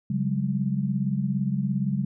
sine chord, C# suspended fourth, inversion none, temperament equal with one note detuned, 138.59 / 185 / 202.4 Hz, C#3 / F#3 / G#3, 0 / 0 / -44 cents, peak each -27 / -28 / -27 dBFS, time 0.1-2.05 s, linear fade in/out 5 ms, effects none

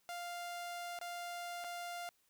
sawtooth tone with dropouts, 698.5 Hz, F5, in tune, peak -38 dBFS, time 0.09-2.09 s, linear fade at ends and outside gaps 0 ms, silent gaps 0.989-1.013 / 1.641-1.645 s, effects white hiss -75 dBFS RMS until 2.29 s

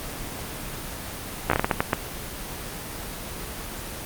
slowing click train, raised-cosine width 0.5 ms, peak -4 dBFS, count 9, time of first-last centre 1.5-1.932 s, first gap 14 ms, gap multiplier 1.37, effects pink hiss -34 dBFS RMS until 4.05 s + Opus 24 kbps

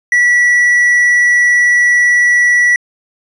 triangle tone, 1947 Hz, B6, 25 cents flat, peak -5 dBFS, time 0.12-2.76 s, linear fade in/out 2 ms, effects resampled to 22050 Hz

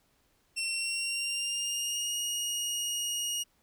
20% pulse tone with pitch glide, 2711 to 2871 Hz, E7 to F7, +48 to +47 cents, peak -25 dBFS, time 0.56-3.44 s, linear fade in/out 20 ms, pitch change +99 cents, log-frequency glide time 0.66-2.17 s, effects pink hiss -70 dBFS RMS until 3.62 s

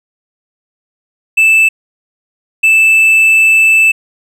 triangle tone pair in turn, 2637 / 2637 Hz, E7 / E7, 0 / 0 cents, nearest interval unison, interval 0 cents, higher neither, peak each -3 dBFS, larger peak neither, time 1.37-1.69 / 2.63-3.92 s, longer second, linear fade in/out 10 ms, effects none

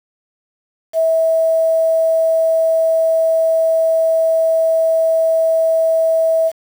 sine tone with quantisation, 650 Hz, E5, 24 cents flat, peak -11 dBFS, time 0.93-6.52 s, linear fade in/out 50 ms, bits 6, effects none

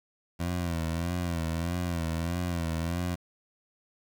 20% pulse tone with vibrato, 84.8 Hz, E2, 50 cents sharp, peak -24 dBFS, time 0.39-3.16 s, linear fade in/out 20 ms, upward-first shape sine, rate 1.6 Hz, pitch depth 77 cents each way, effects 9-bit

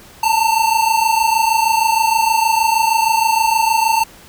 square tone pair together, 883 / 909.4 Hz, A5 / A#5, +6 / -43 cents, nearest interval minor second, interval 51 cents, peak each -16 dBFS, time 0.23-4.04 s, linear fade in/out 5 ms, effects pink hiss -42 dBFS RMS until 4.28 s

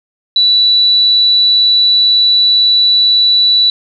sine tone, 3951 Hz, B7, in tune, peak -6 dBFS, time 0.36-3.7 s, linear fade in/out 2 ms, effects none

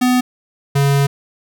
square tone pair in turn, 250.5 / 140.06 Hz, B3 / C#3, +25 / +18 cents, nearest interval minor seventh, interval 1007 cents, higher first, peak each -12 dBFS, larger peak neither, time 0.01-0.21 / 0.75-1.07 s, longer second, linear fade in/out 10 ms, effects none

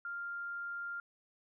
sine tone, 1396.9 Hz, F6, in tune, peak -38 dBFS, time 0.05-1 s, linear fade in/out 2 ms, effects none

